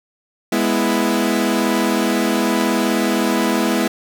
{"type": "chord", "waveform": "sawtooth", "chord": "E major", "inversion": "first", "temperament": "equal", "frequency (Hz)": [207.7, 246.9, 329.6], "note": ["G#3", "B3", "E4"], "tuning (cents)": [0, 0, 0], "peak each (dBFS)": -16, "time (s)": [0.52, 3.88], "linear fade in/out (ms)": 5, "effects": []}